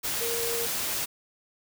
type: tone in noise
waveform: sine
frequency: 466.2 Hz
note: A#4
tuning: in tune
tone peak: -31 dBFS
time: 0.2-0.67 s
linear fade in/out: 20 ms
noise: white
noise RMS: -30 dBFS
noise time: 0.03-1.06 s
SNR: -4 dB
effects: none